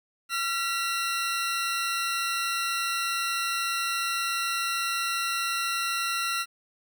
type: tone pair together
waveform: 20% pulse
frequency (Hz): 1366.1 / 1944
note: F6 / B6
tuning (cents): -39 / -28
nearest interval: tritone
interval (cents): 611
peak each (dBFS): -22 / -29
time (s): 0.29-6.46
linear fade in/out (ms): 50
effects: 10-bit